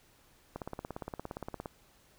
click train, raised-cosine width 1 ms, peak -24 dBFS, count 20, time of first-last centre 0.56-1.658 s, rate 17.3 Hz, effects pink hiss -64 dBFS RMS until 2.18 s

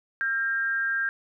sine tone with amplitude modulation, 1600 Hz, G6, 35 cents sharp, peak -21 dBFS, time 0.21-1.09 s, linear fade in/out 0 ms, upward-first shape sine, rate 244 Hz, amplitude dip 55%, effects none

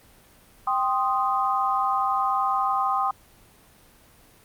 sine chord, C minor, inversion second, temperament equal, 784 / 1046.5 / 1244.5 Hz, G5 / C6 / Eb6, 0 / 0 / 0 cents, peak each -25 dBFS, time 0.67-3.11 s, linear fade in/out 5 ms, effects pink hiss -54 dBFS RMS until 4.44 s + Opus 32 kbps

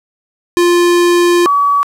square / sine tone pair in turn, 349.2 / 1138.5 Hz, F4 / C#6, 0 / +46 cents, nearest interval octave + minor sixth, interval 2046 cents, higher second, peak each -8 dBFS, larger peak neither, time 0.57-1.46 / 1.46-1.83 s, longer first, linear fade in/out 0 ms, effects low-pass 12000 Hz 12 dB/octave + 7-bit

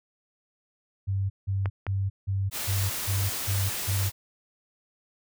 sine tone bursts, 97.5 Hz, G2, 9 cents flat, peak -24 dBFS, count 8, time 1.07-4.1 s, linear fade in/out 20 ms, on 230 ms, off 170 ms
clicks, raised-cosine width 0.5 ms, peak -18 dBFS, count 2, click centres 1.658 / 1.867 s
white noise, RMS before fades -32 dBFS, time 2.51-4.12 s, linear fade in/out 50 ms
effects none

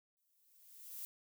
violet noise with exponential growth, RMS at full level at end -44 dBFS, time 0.17-1.05 s, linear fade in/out 0 ms, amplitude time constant 190 ms, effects none

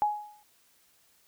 sine tone with exponential decay, 837 Hz, G#5, 13 cents sharp, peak -20 dBFS, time 0.02-0.43 s, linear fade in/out 0 ms, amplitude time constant 88 ms, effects white hiss -65 dBFS RMS until 1.27 s

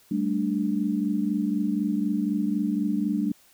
sine chord, G suspended second, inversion none, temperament equal, 196 / 220 / 293.7 Hz, G3 / A3 / D4, 0 / 0 / 0 cents, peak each -27 dBFS, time 0.11-3.32 s, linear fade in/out 5 ms, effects white hiss -58 dBFS RMS until 3.53 s

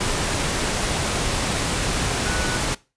sine tone in noise, 1480 Hz, F#6, in tune, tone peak -29 dBFS, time 2.25-2.58 s, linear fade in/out 10 ms, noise pink, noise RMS -23 dBFS, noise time 0-2.75 s, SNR -9 dB, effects noise-tail reverb RT60 0.3 s tail -21 dB re dry + resampled to 22050 Hz

